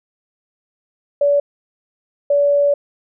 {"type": "tone pair in turn", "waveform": "sine", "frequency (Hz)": [573, 573], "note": ["D5", "D5"], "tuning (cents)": [-43, -43], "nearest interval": "unison", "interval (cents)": 0, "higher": "neither", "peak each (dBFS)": -11, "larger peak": "neither", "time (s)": [[1.21, 1.4], [2.3, 2.74]], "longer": "second", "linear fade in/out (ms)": 5, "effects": []}